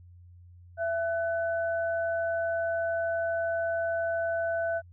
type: tone pair together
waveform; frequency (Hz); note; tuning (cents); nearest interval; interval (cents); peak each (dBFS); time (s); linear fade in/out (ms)
sine; 668.2 / 1500; E5 / F#6; +23 / +23; octave + major second; 1400; -27 / -34; 0.77-4.82; 50
effects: added 88 Hz sine -49 dBFS peak until 4.92 s

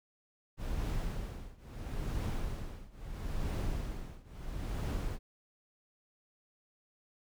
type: noise with tremolo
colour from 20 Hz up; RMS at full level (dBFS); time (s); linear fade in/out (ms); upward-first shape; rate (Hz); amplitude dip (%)
brown; -33; 0.57-5.19; 50; triangle; 0.75; 95
effects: none

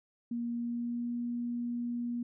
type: tone with pitch glide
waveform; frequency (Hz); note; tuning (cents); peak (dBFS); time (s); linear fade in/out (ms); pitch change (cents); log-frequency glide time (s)
sine; 236.5 to 239.4; A#3 to A#3; +25 to +46; -32; 0.31-2.23; 5; +21; 0.54-1.13
effects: none

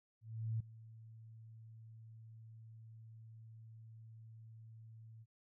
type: tone with ADSR envelope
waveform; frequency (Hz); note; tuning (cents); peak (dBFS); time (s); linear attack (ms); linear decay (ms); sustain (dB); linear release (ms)
sine; 111.9; A2; +30; -34; 0.21-5.26; 390; 6; -19; 43
effects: none

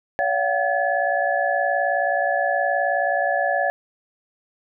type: tone cluster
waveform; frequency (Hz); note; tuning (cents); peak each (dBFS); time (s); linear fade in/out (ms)
sine; 568 / 694 / 753 / 1713; C#5 / F5 / F#5 / A6; +42 / -11 / +30 / -47; -24; 0.19-3.7; 0
effects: none

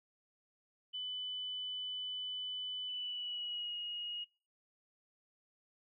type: tone with pitch glide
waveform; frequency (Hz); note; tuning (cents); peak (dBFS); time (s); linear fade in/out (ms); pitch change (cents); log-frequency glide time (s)
sine; 3000 to 2881; F#7 to F#7; +23 to -47; -38; 0.93-4.25; 20; -70; 2.86-3.75
effects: noise-tail reverb RT60 0.4 s tail -25 dB re dry

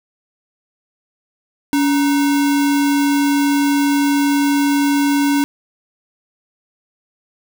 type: tone with sample-and-hold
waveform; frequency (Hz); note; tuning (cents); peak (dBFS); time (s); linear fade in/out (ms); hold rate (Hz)
sine; 283.7; C#4; +40; -12; 1.73-5.44; 0; 1225
effects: none

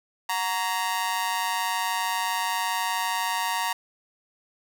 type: tone with amplitude modulation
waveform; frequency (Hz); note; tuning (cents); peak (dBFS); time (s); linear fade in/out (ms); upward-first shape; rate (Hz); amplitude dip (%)
sawtooth; 932.3; A#5; 0; -17; 0.29-3.73; 5; sine; 199; 90
effects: none

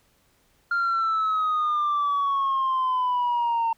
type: exponential sweep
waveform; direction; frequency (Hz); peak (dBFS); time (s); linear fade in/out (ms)
sine; down; 1401 to 908; -19; 0.71-3.73; 5
effects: tanh soft clip ceiling -19 dBFS + pink hiss -64 dBFS RMS until 3.77 s

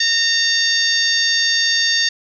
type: harmonic tone with a mistuned harmonic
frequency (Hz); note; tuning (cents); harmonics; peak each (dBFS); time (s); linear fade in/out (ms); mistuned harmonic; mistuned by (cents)
919; A#5; -25; 2 / 3 / 4 / 5 / 6 / 7; -19 / -29 / -21 / -18 / -24 / -25; 0-2.09; 5; 4; -22
effects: none

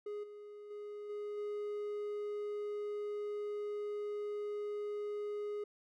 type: tone with level steps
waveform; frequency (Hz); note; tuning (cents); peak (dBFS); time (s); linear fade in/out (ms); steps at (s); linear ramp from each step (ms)
triangle; 415.3; G#4; 0; -37 / -46 / -41 / -37 / -35; 0.06-5.64; 5; 0.23 / 0.7 / 1.09 / 1.37; 10
effects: none

